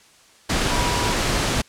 sine tone in noise, 970 Hz, B5, 31 cents flat, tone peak -26 dBFS, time 0.7-1.13 s, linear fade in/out 10 ms, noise pink, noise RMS -21 dBFS, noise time 0.49-1.62 s, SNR -8 dB, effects white hiss -52 dBFS RMS until 1.68 s + low-pass 8000 Hz 12 dB/octave

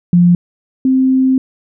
sine tone pair in turn, 175.2 / 261.5 Hz, F3 / C4, +6 / -1 cents, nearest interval perfect fifth, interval 693 cents, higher second, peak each -5 / -8 dBFS, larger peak first, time 0.13-0.35 / 0.85-1.38 s, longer second, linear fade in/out 2 ms, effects none

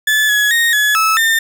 35% pulse tone with pitch steps, 1732 / 1686 / 1857 / 1700 / 1303 / 1807 Hz, A6 / G#6 / A#6 / G#6 / E6 / A6, -28 / +26 / -7 / +40 / -20 / +46 cents, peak -9 dBFS, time 0.07-1.39 s, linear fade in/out 5 ms, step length 220 ms, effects none

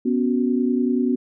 sine chord, B suspended second, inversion none, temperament equal, 246.9 / 277.2 / 370 Hz, B3 / C#4 / F#4, 0 / 0 / 0 cents, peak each -19 / -24 / -25 dBFS, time 0.05-1.16 s, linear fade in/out 10 ms, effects none

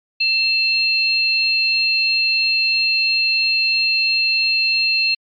sine tone pair together, 2670 / 4201 Hz, E7 / C8, +22 / +6 cents, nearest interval minor sixth, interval 784 cents, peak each -17 dBFS, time 0.2-5.15 s, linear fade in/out 10 ms, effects MP3 48 kbps

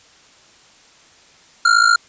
square ring-modulated tone, 1396.9 Hz, F6, in tune, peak -8 dBFS, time 1.65-1.96 s, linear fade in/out 0 ms, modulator 27.4 Hz, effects white hiss -49 dBFS RMS until 2.08 s + resampled to 16000 Hz

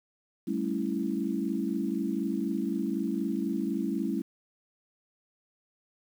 sine chord, A dominant seventh, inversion third, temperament equal, 196 / 220 / 277.2 / 329.6 Hz, G3 / A3 / C#4 / E4, 0 / 0 / 0 / 0 cents, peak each -33 dBFS, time 0.47-4.22 s, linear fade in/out 10 ms, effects 9-bit

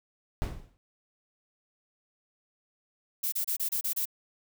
brown noise with exponential decay, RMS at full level -27 dBFS, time 0.42-0.77 s, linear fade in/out 0 ms, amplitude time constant 75 ms
violet noise bursts, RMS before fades -30 dBFS, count 7, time 3.23-4.055 s, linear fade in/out 10 ms, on 93 ms, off 29 ms
effects none

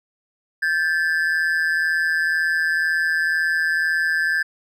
triangle ring-modulated tone, 1655 Hz, G#6, 6 cents flat, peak -13 dBFS, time 0.62-4.43 s, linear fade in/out 10 ms, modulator 81 Hz, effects none

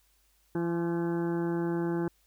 harmonic tone with a mistuned harmonic, 170 Hz, F3, 46 cents flat, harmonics 1 / 2 / 3 / 4 / 5 / 6 / 7 / 8 / 9 / 10, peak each -32 / -29 / -43 / -47 / -42 / -49 / -51 / -52 / -46 / -54 dBFS, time 0.55-2.08 s, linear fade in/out 2 ms, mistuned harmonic 6, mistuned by +55 cents, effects added 50 Hz sine -69 dBFS peak until 2.26 s + white hiss -69 dBFS RMS until 2.26 s

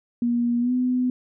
sine tone with pitch glide, 238.6 to 251.2 Hz, A#3 to B3, +41 to +30 cents, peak -19 dBFS, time 0.22-1.1 s, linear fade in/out 2 ms, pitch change +89 cents, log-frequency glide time 0.6-0.72 s, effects none

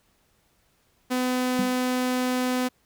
sawtooth tone, 252.4 Hz, B3, 38 cents sharp, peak -19 dBFS, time 1.1-2.69 s, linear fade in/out 20 ms
sine tone with exponential decay, 200 Hz, G3, 35 cents sharp, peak -21 dBFS, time 1.59-1.8 s, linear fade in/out 2 ms, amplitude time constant 45 ms
effects pink hiss -66 dBFS RMS until 2.85 s

